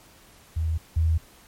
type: tone pair in turn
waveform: sine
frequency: 80.4 / 80.72 Hz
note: E2 / E2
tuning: -43 / -36 cents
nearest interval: unison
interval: 7 cents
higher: second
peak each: -22 / -18 dBFS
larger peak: second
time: 0.56-0.78 / 0.96-1.18 s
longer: neither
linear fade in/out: 10 ms
effects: pink hiss -53 dBFS RMS until 1.47 s + MP3 64 kbps